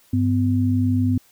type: tone pair together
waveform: sine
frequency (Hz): 100.09 / 252.2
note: G2 / B3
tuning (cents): +37 / +36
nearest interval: octave + major third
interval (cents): 1599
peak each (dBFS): -19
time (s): 0.13-1.18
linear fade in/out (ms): 5
effects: white hiss -56 dBFS RMS until 1.31 s